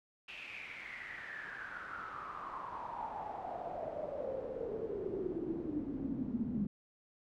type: noise with band-pass filter sweep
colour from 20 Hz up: brown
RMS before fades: -41 dBFS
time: 0.28-6.67 s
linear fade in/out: 5 ms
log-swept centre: 2700 to 210 Hz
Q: 9.2
effects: none

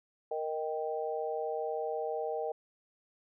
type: chord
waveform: sine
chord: Eb major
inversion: second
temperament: equal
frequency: 466.2 / 622.3 / 784 Hz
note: Bb4 / Eb5 / G5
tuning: 0 / 0 / 0 cents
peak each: -35 / -37 / -38 dBFS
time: 0.31-2.52 s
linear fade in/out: 5 ms
effects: none

